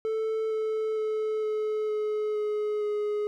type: tone with pitch steps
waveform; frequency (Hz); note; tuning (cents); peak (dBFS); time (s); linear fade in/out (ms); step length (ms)
triangle; 440.6 / 436.8 / 433 / 429.3 / 425.6 / 421.9 / 418.3; A4 / A4 / A4 / A4 / G#4 / G#4 / G#4; +2 / -13 / -28 / -43 / +42 / +27 / +12; -24; 0.05-3.27; 0; 460
effects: none